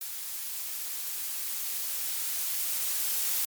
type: noise with level ramp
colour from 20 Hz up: blue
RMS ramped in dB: -37 to -28 dBFS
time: 0.01-3.45 s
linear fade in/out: 2 ms
effects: MP3 96 kbps